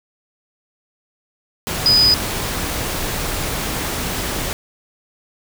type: tone in noise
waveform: sine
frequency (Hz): 4978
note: D#8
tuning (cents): 0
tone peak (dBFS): -10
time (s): 1.86-2.14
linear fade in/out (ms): 0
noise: pink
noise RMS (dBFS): -23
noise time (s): 1.67-4.53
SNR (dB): +10
effects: none